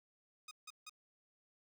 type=tone bursts; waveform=10% pulse; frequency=1244.5 Hz; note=D#6; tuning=in tune; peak=-40 dBFS; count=3; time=0.48-0.896 s; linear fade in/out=5 ms; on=32 ms; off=160 ms; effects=none